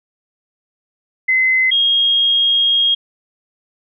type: tone pair in turn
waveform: sine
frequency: 2048 / 3258 Hz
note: C7 / G#7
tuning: -38 / -34 cents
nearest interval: minor sixth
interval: 804 cents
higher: second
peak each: -11 dBFS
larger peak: neither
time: 1.28-1.71 / 1.71-2.95 s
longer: second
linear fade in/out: 10 ms
effects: none